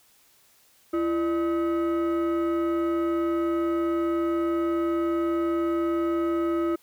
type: tone with frequency modulation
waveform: sine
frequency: 336.8 Hz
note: E4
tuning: 37 cents sharp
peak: -20 dBFS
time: 0.93-6.76 s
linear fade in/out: 10 ms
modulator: 937 Hz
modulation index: 0.56
effects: tanh soft clip ceiling -21 dBFS + white hiss -60 dBFS RMS until 6.82 s